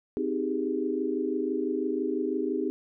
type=chord; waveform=sine; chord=Ab major seventh; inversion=first; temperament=just; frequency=259.6 / 311.5 / 389.3 / 415.3 Hz; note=C4 / Eb4 / G4 / Ab4; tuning=-13 / +2 / -12 / 0 cents; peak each=-32 / -31 / -31 / -33 dBFS; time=0.17-2.7 s; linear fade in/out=0 ms; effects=none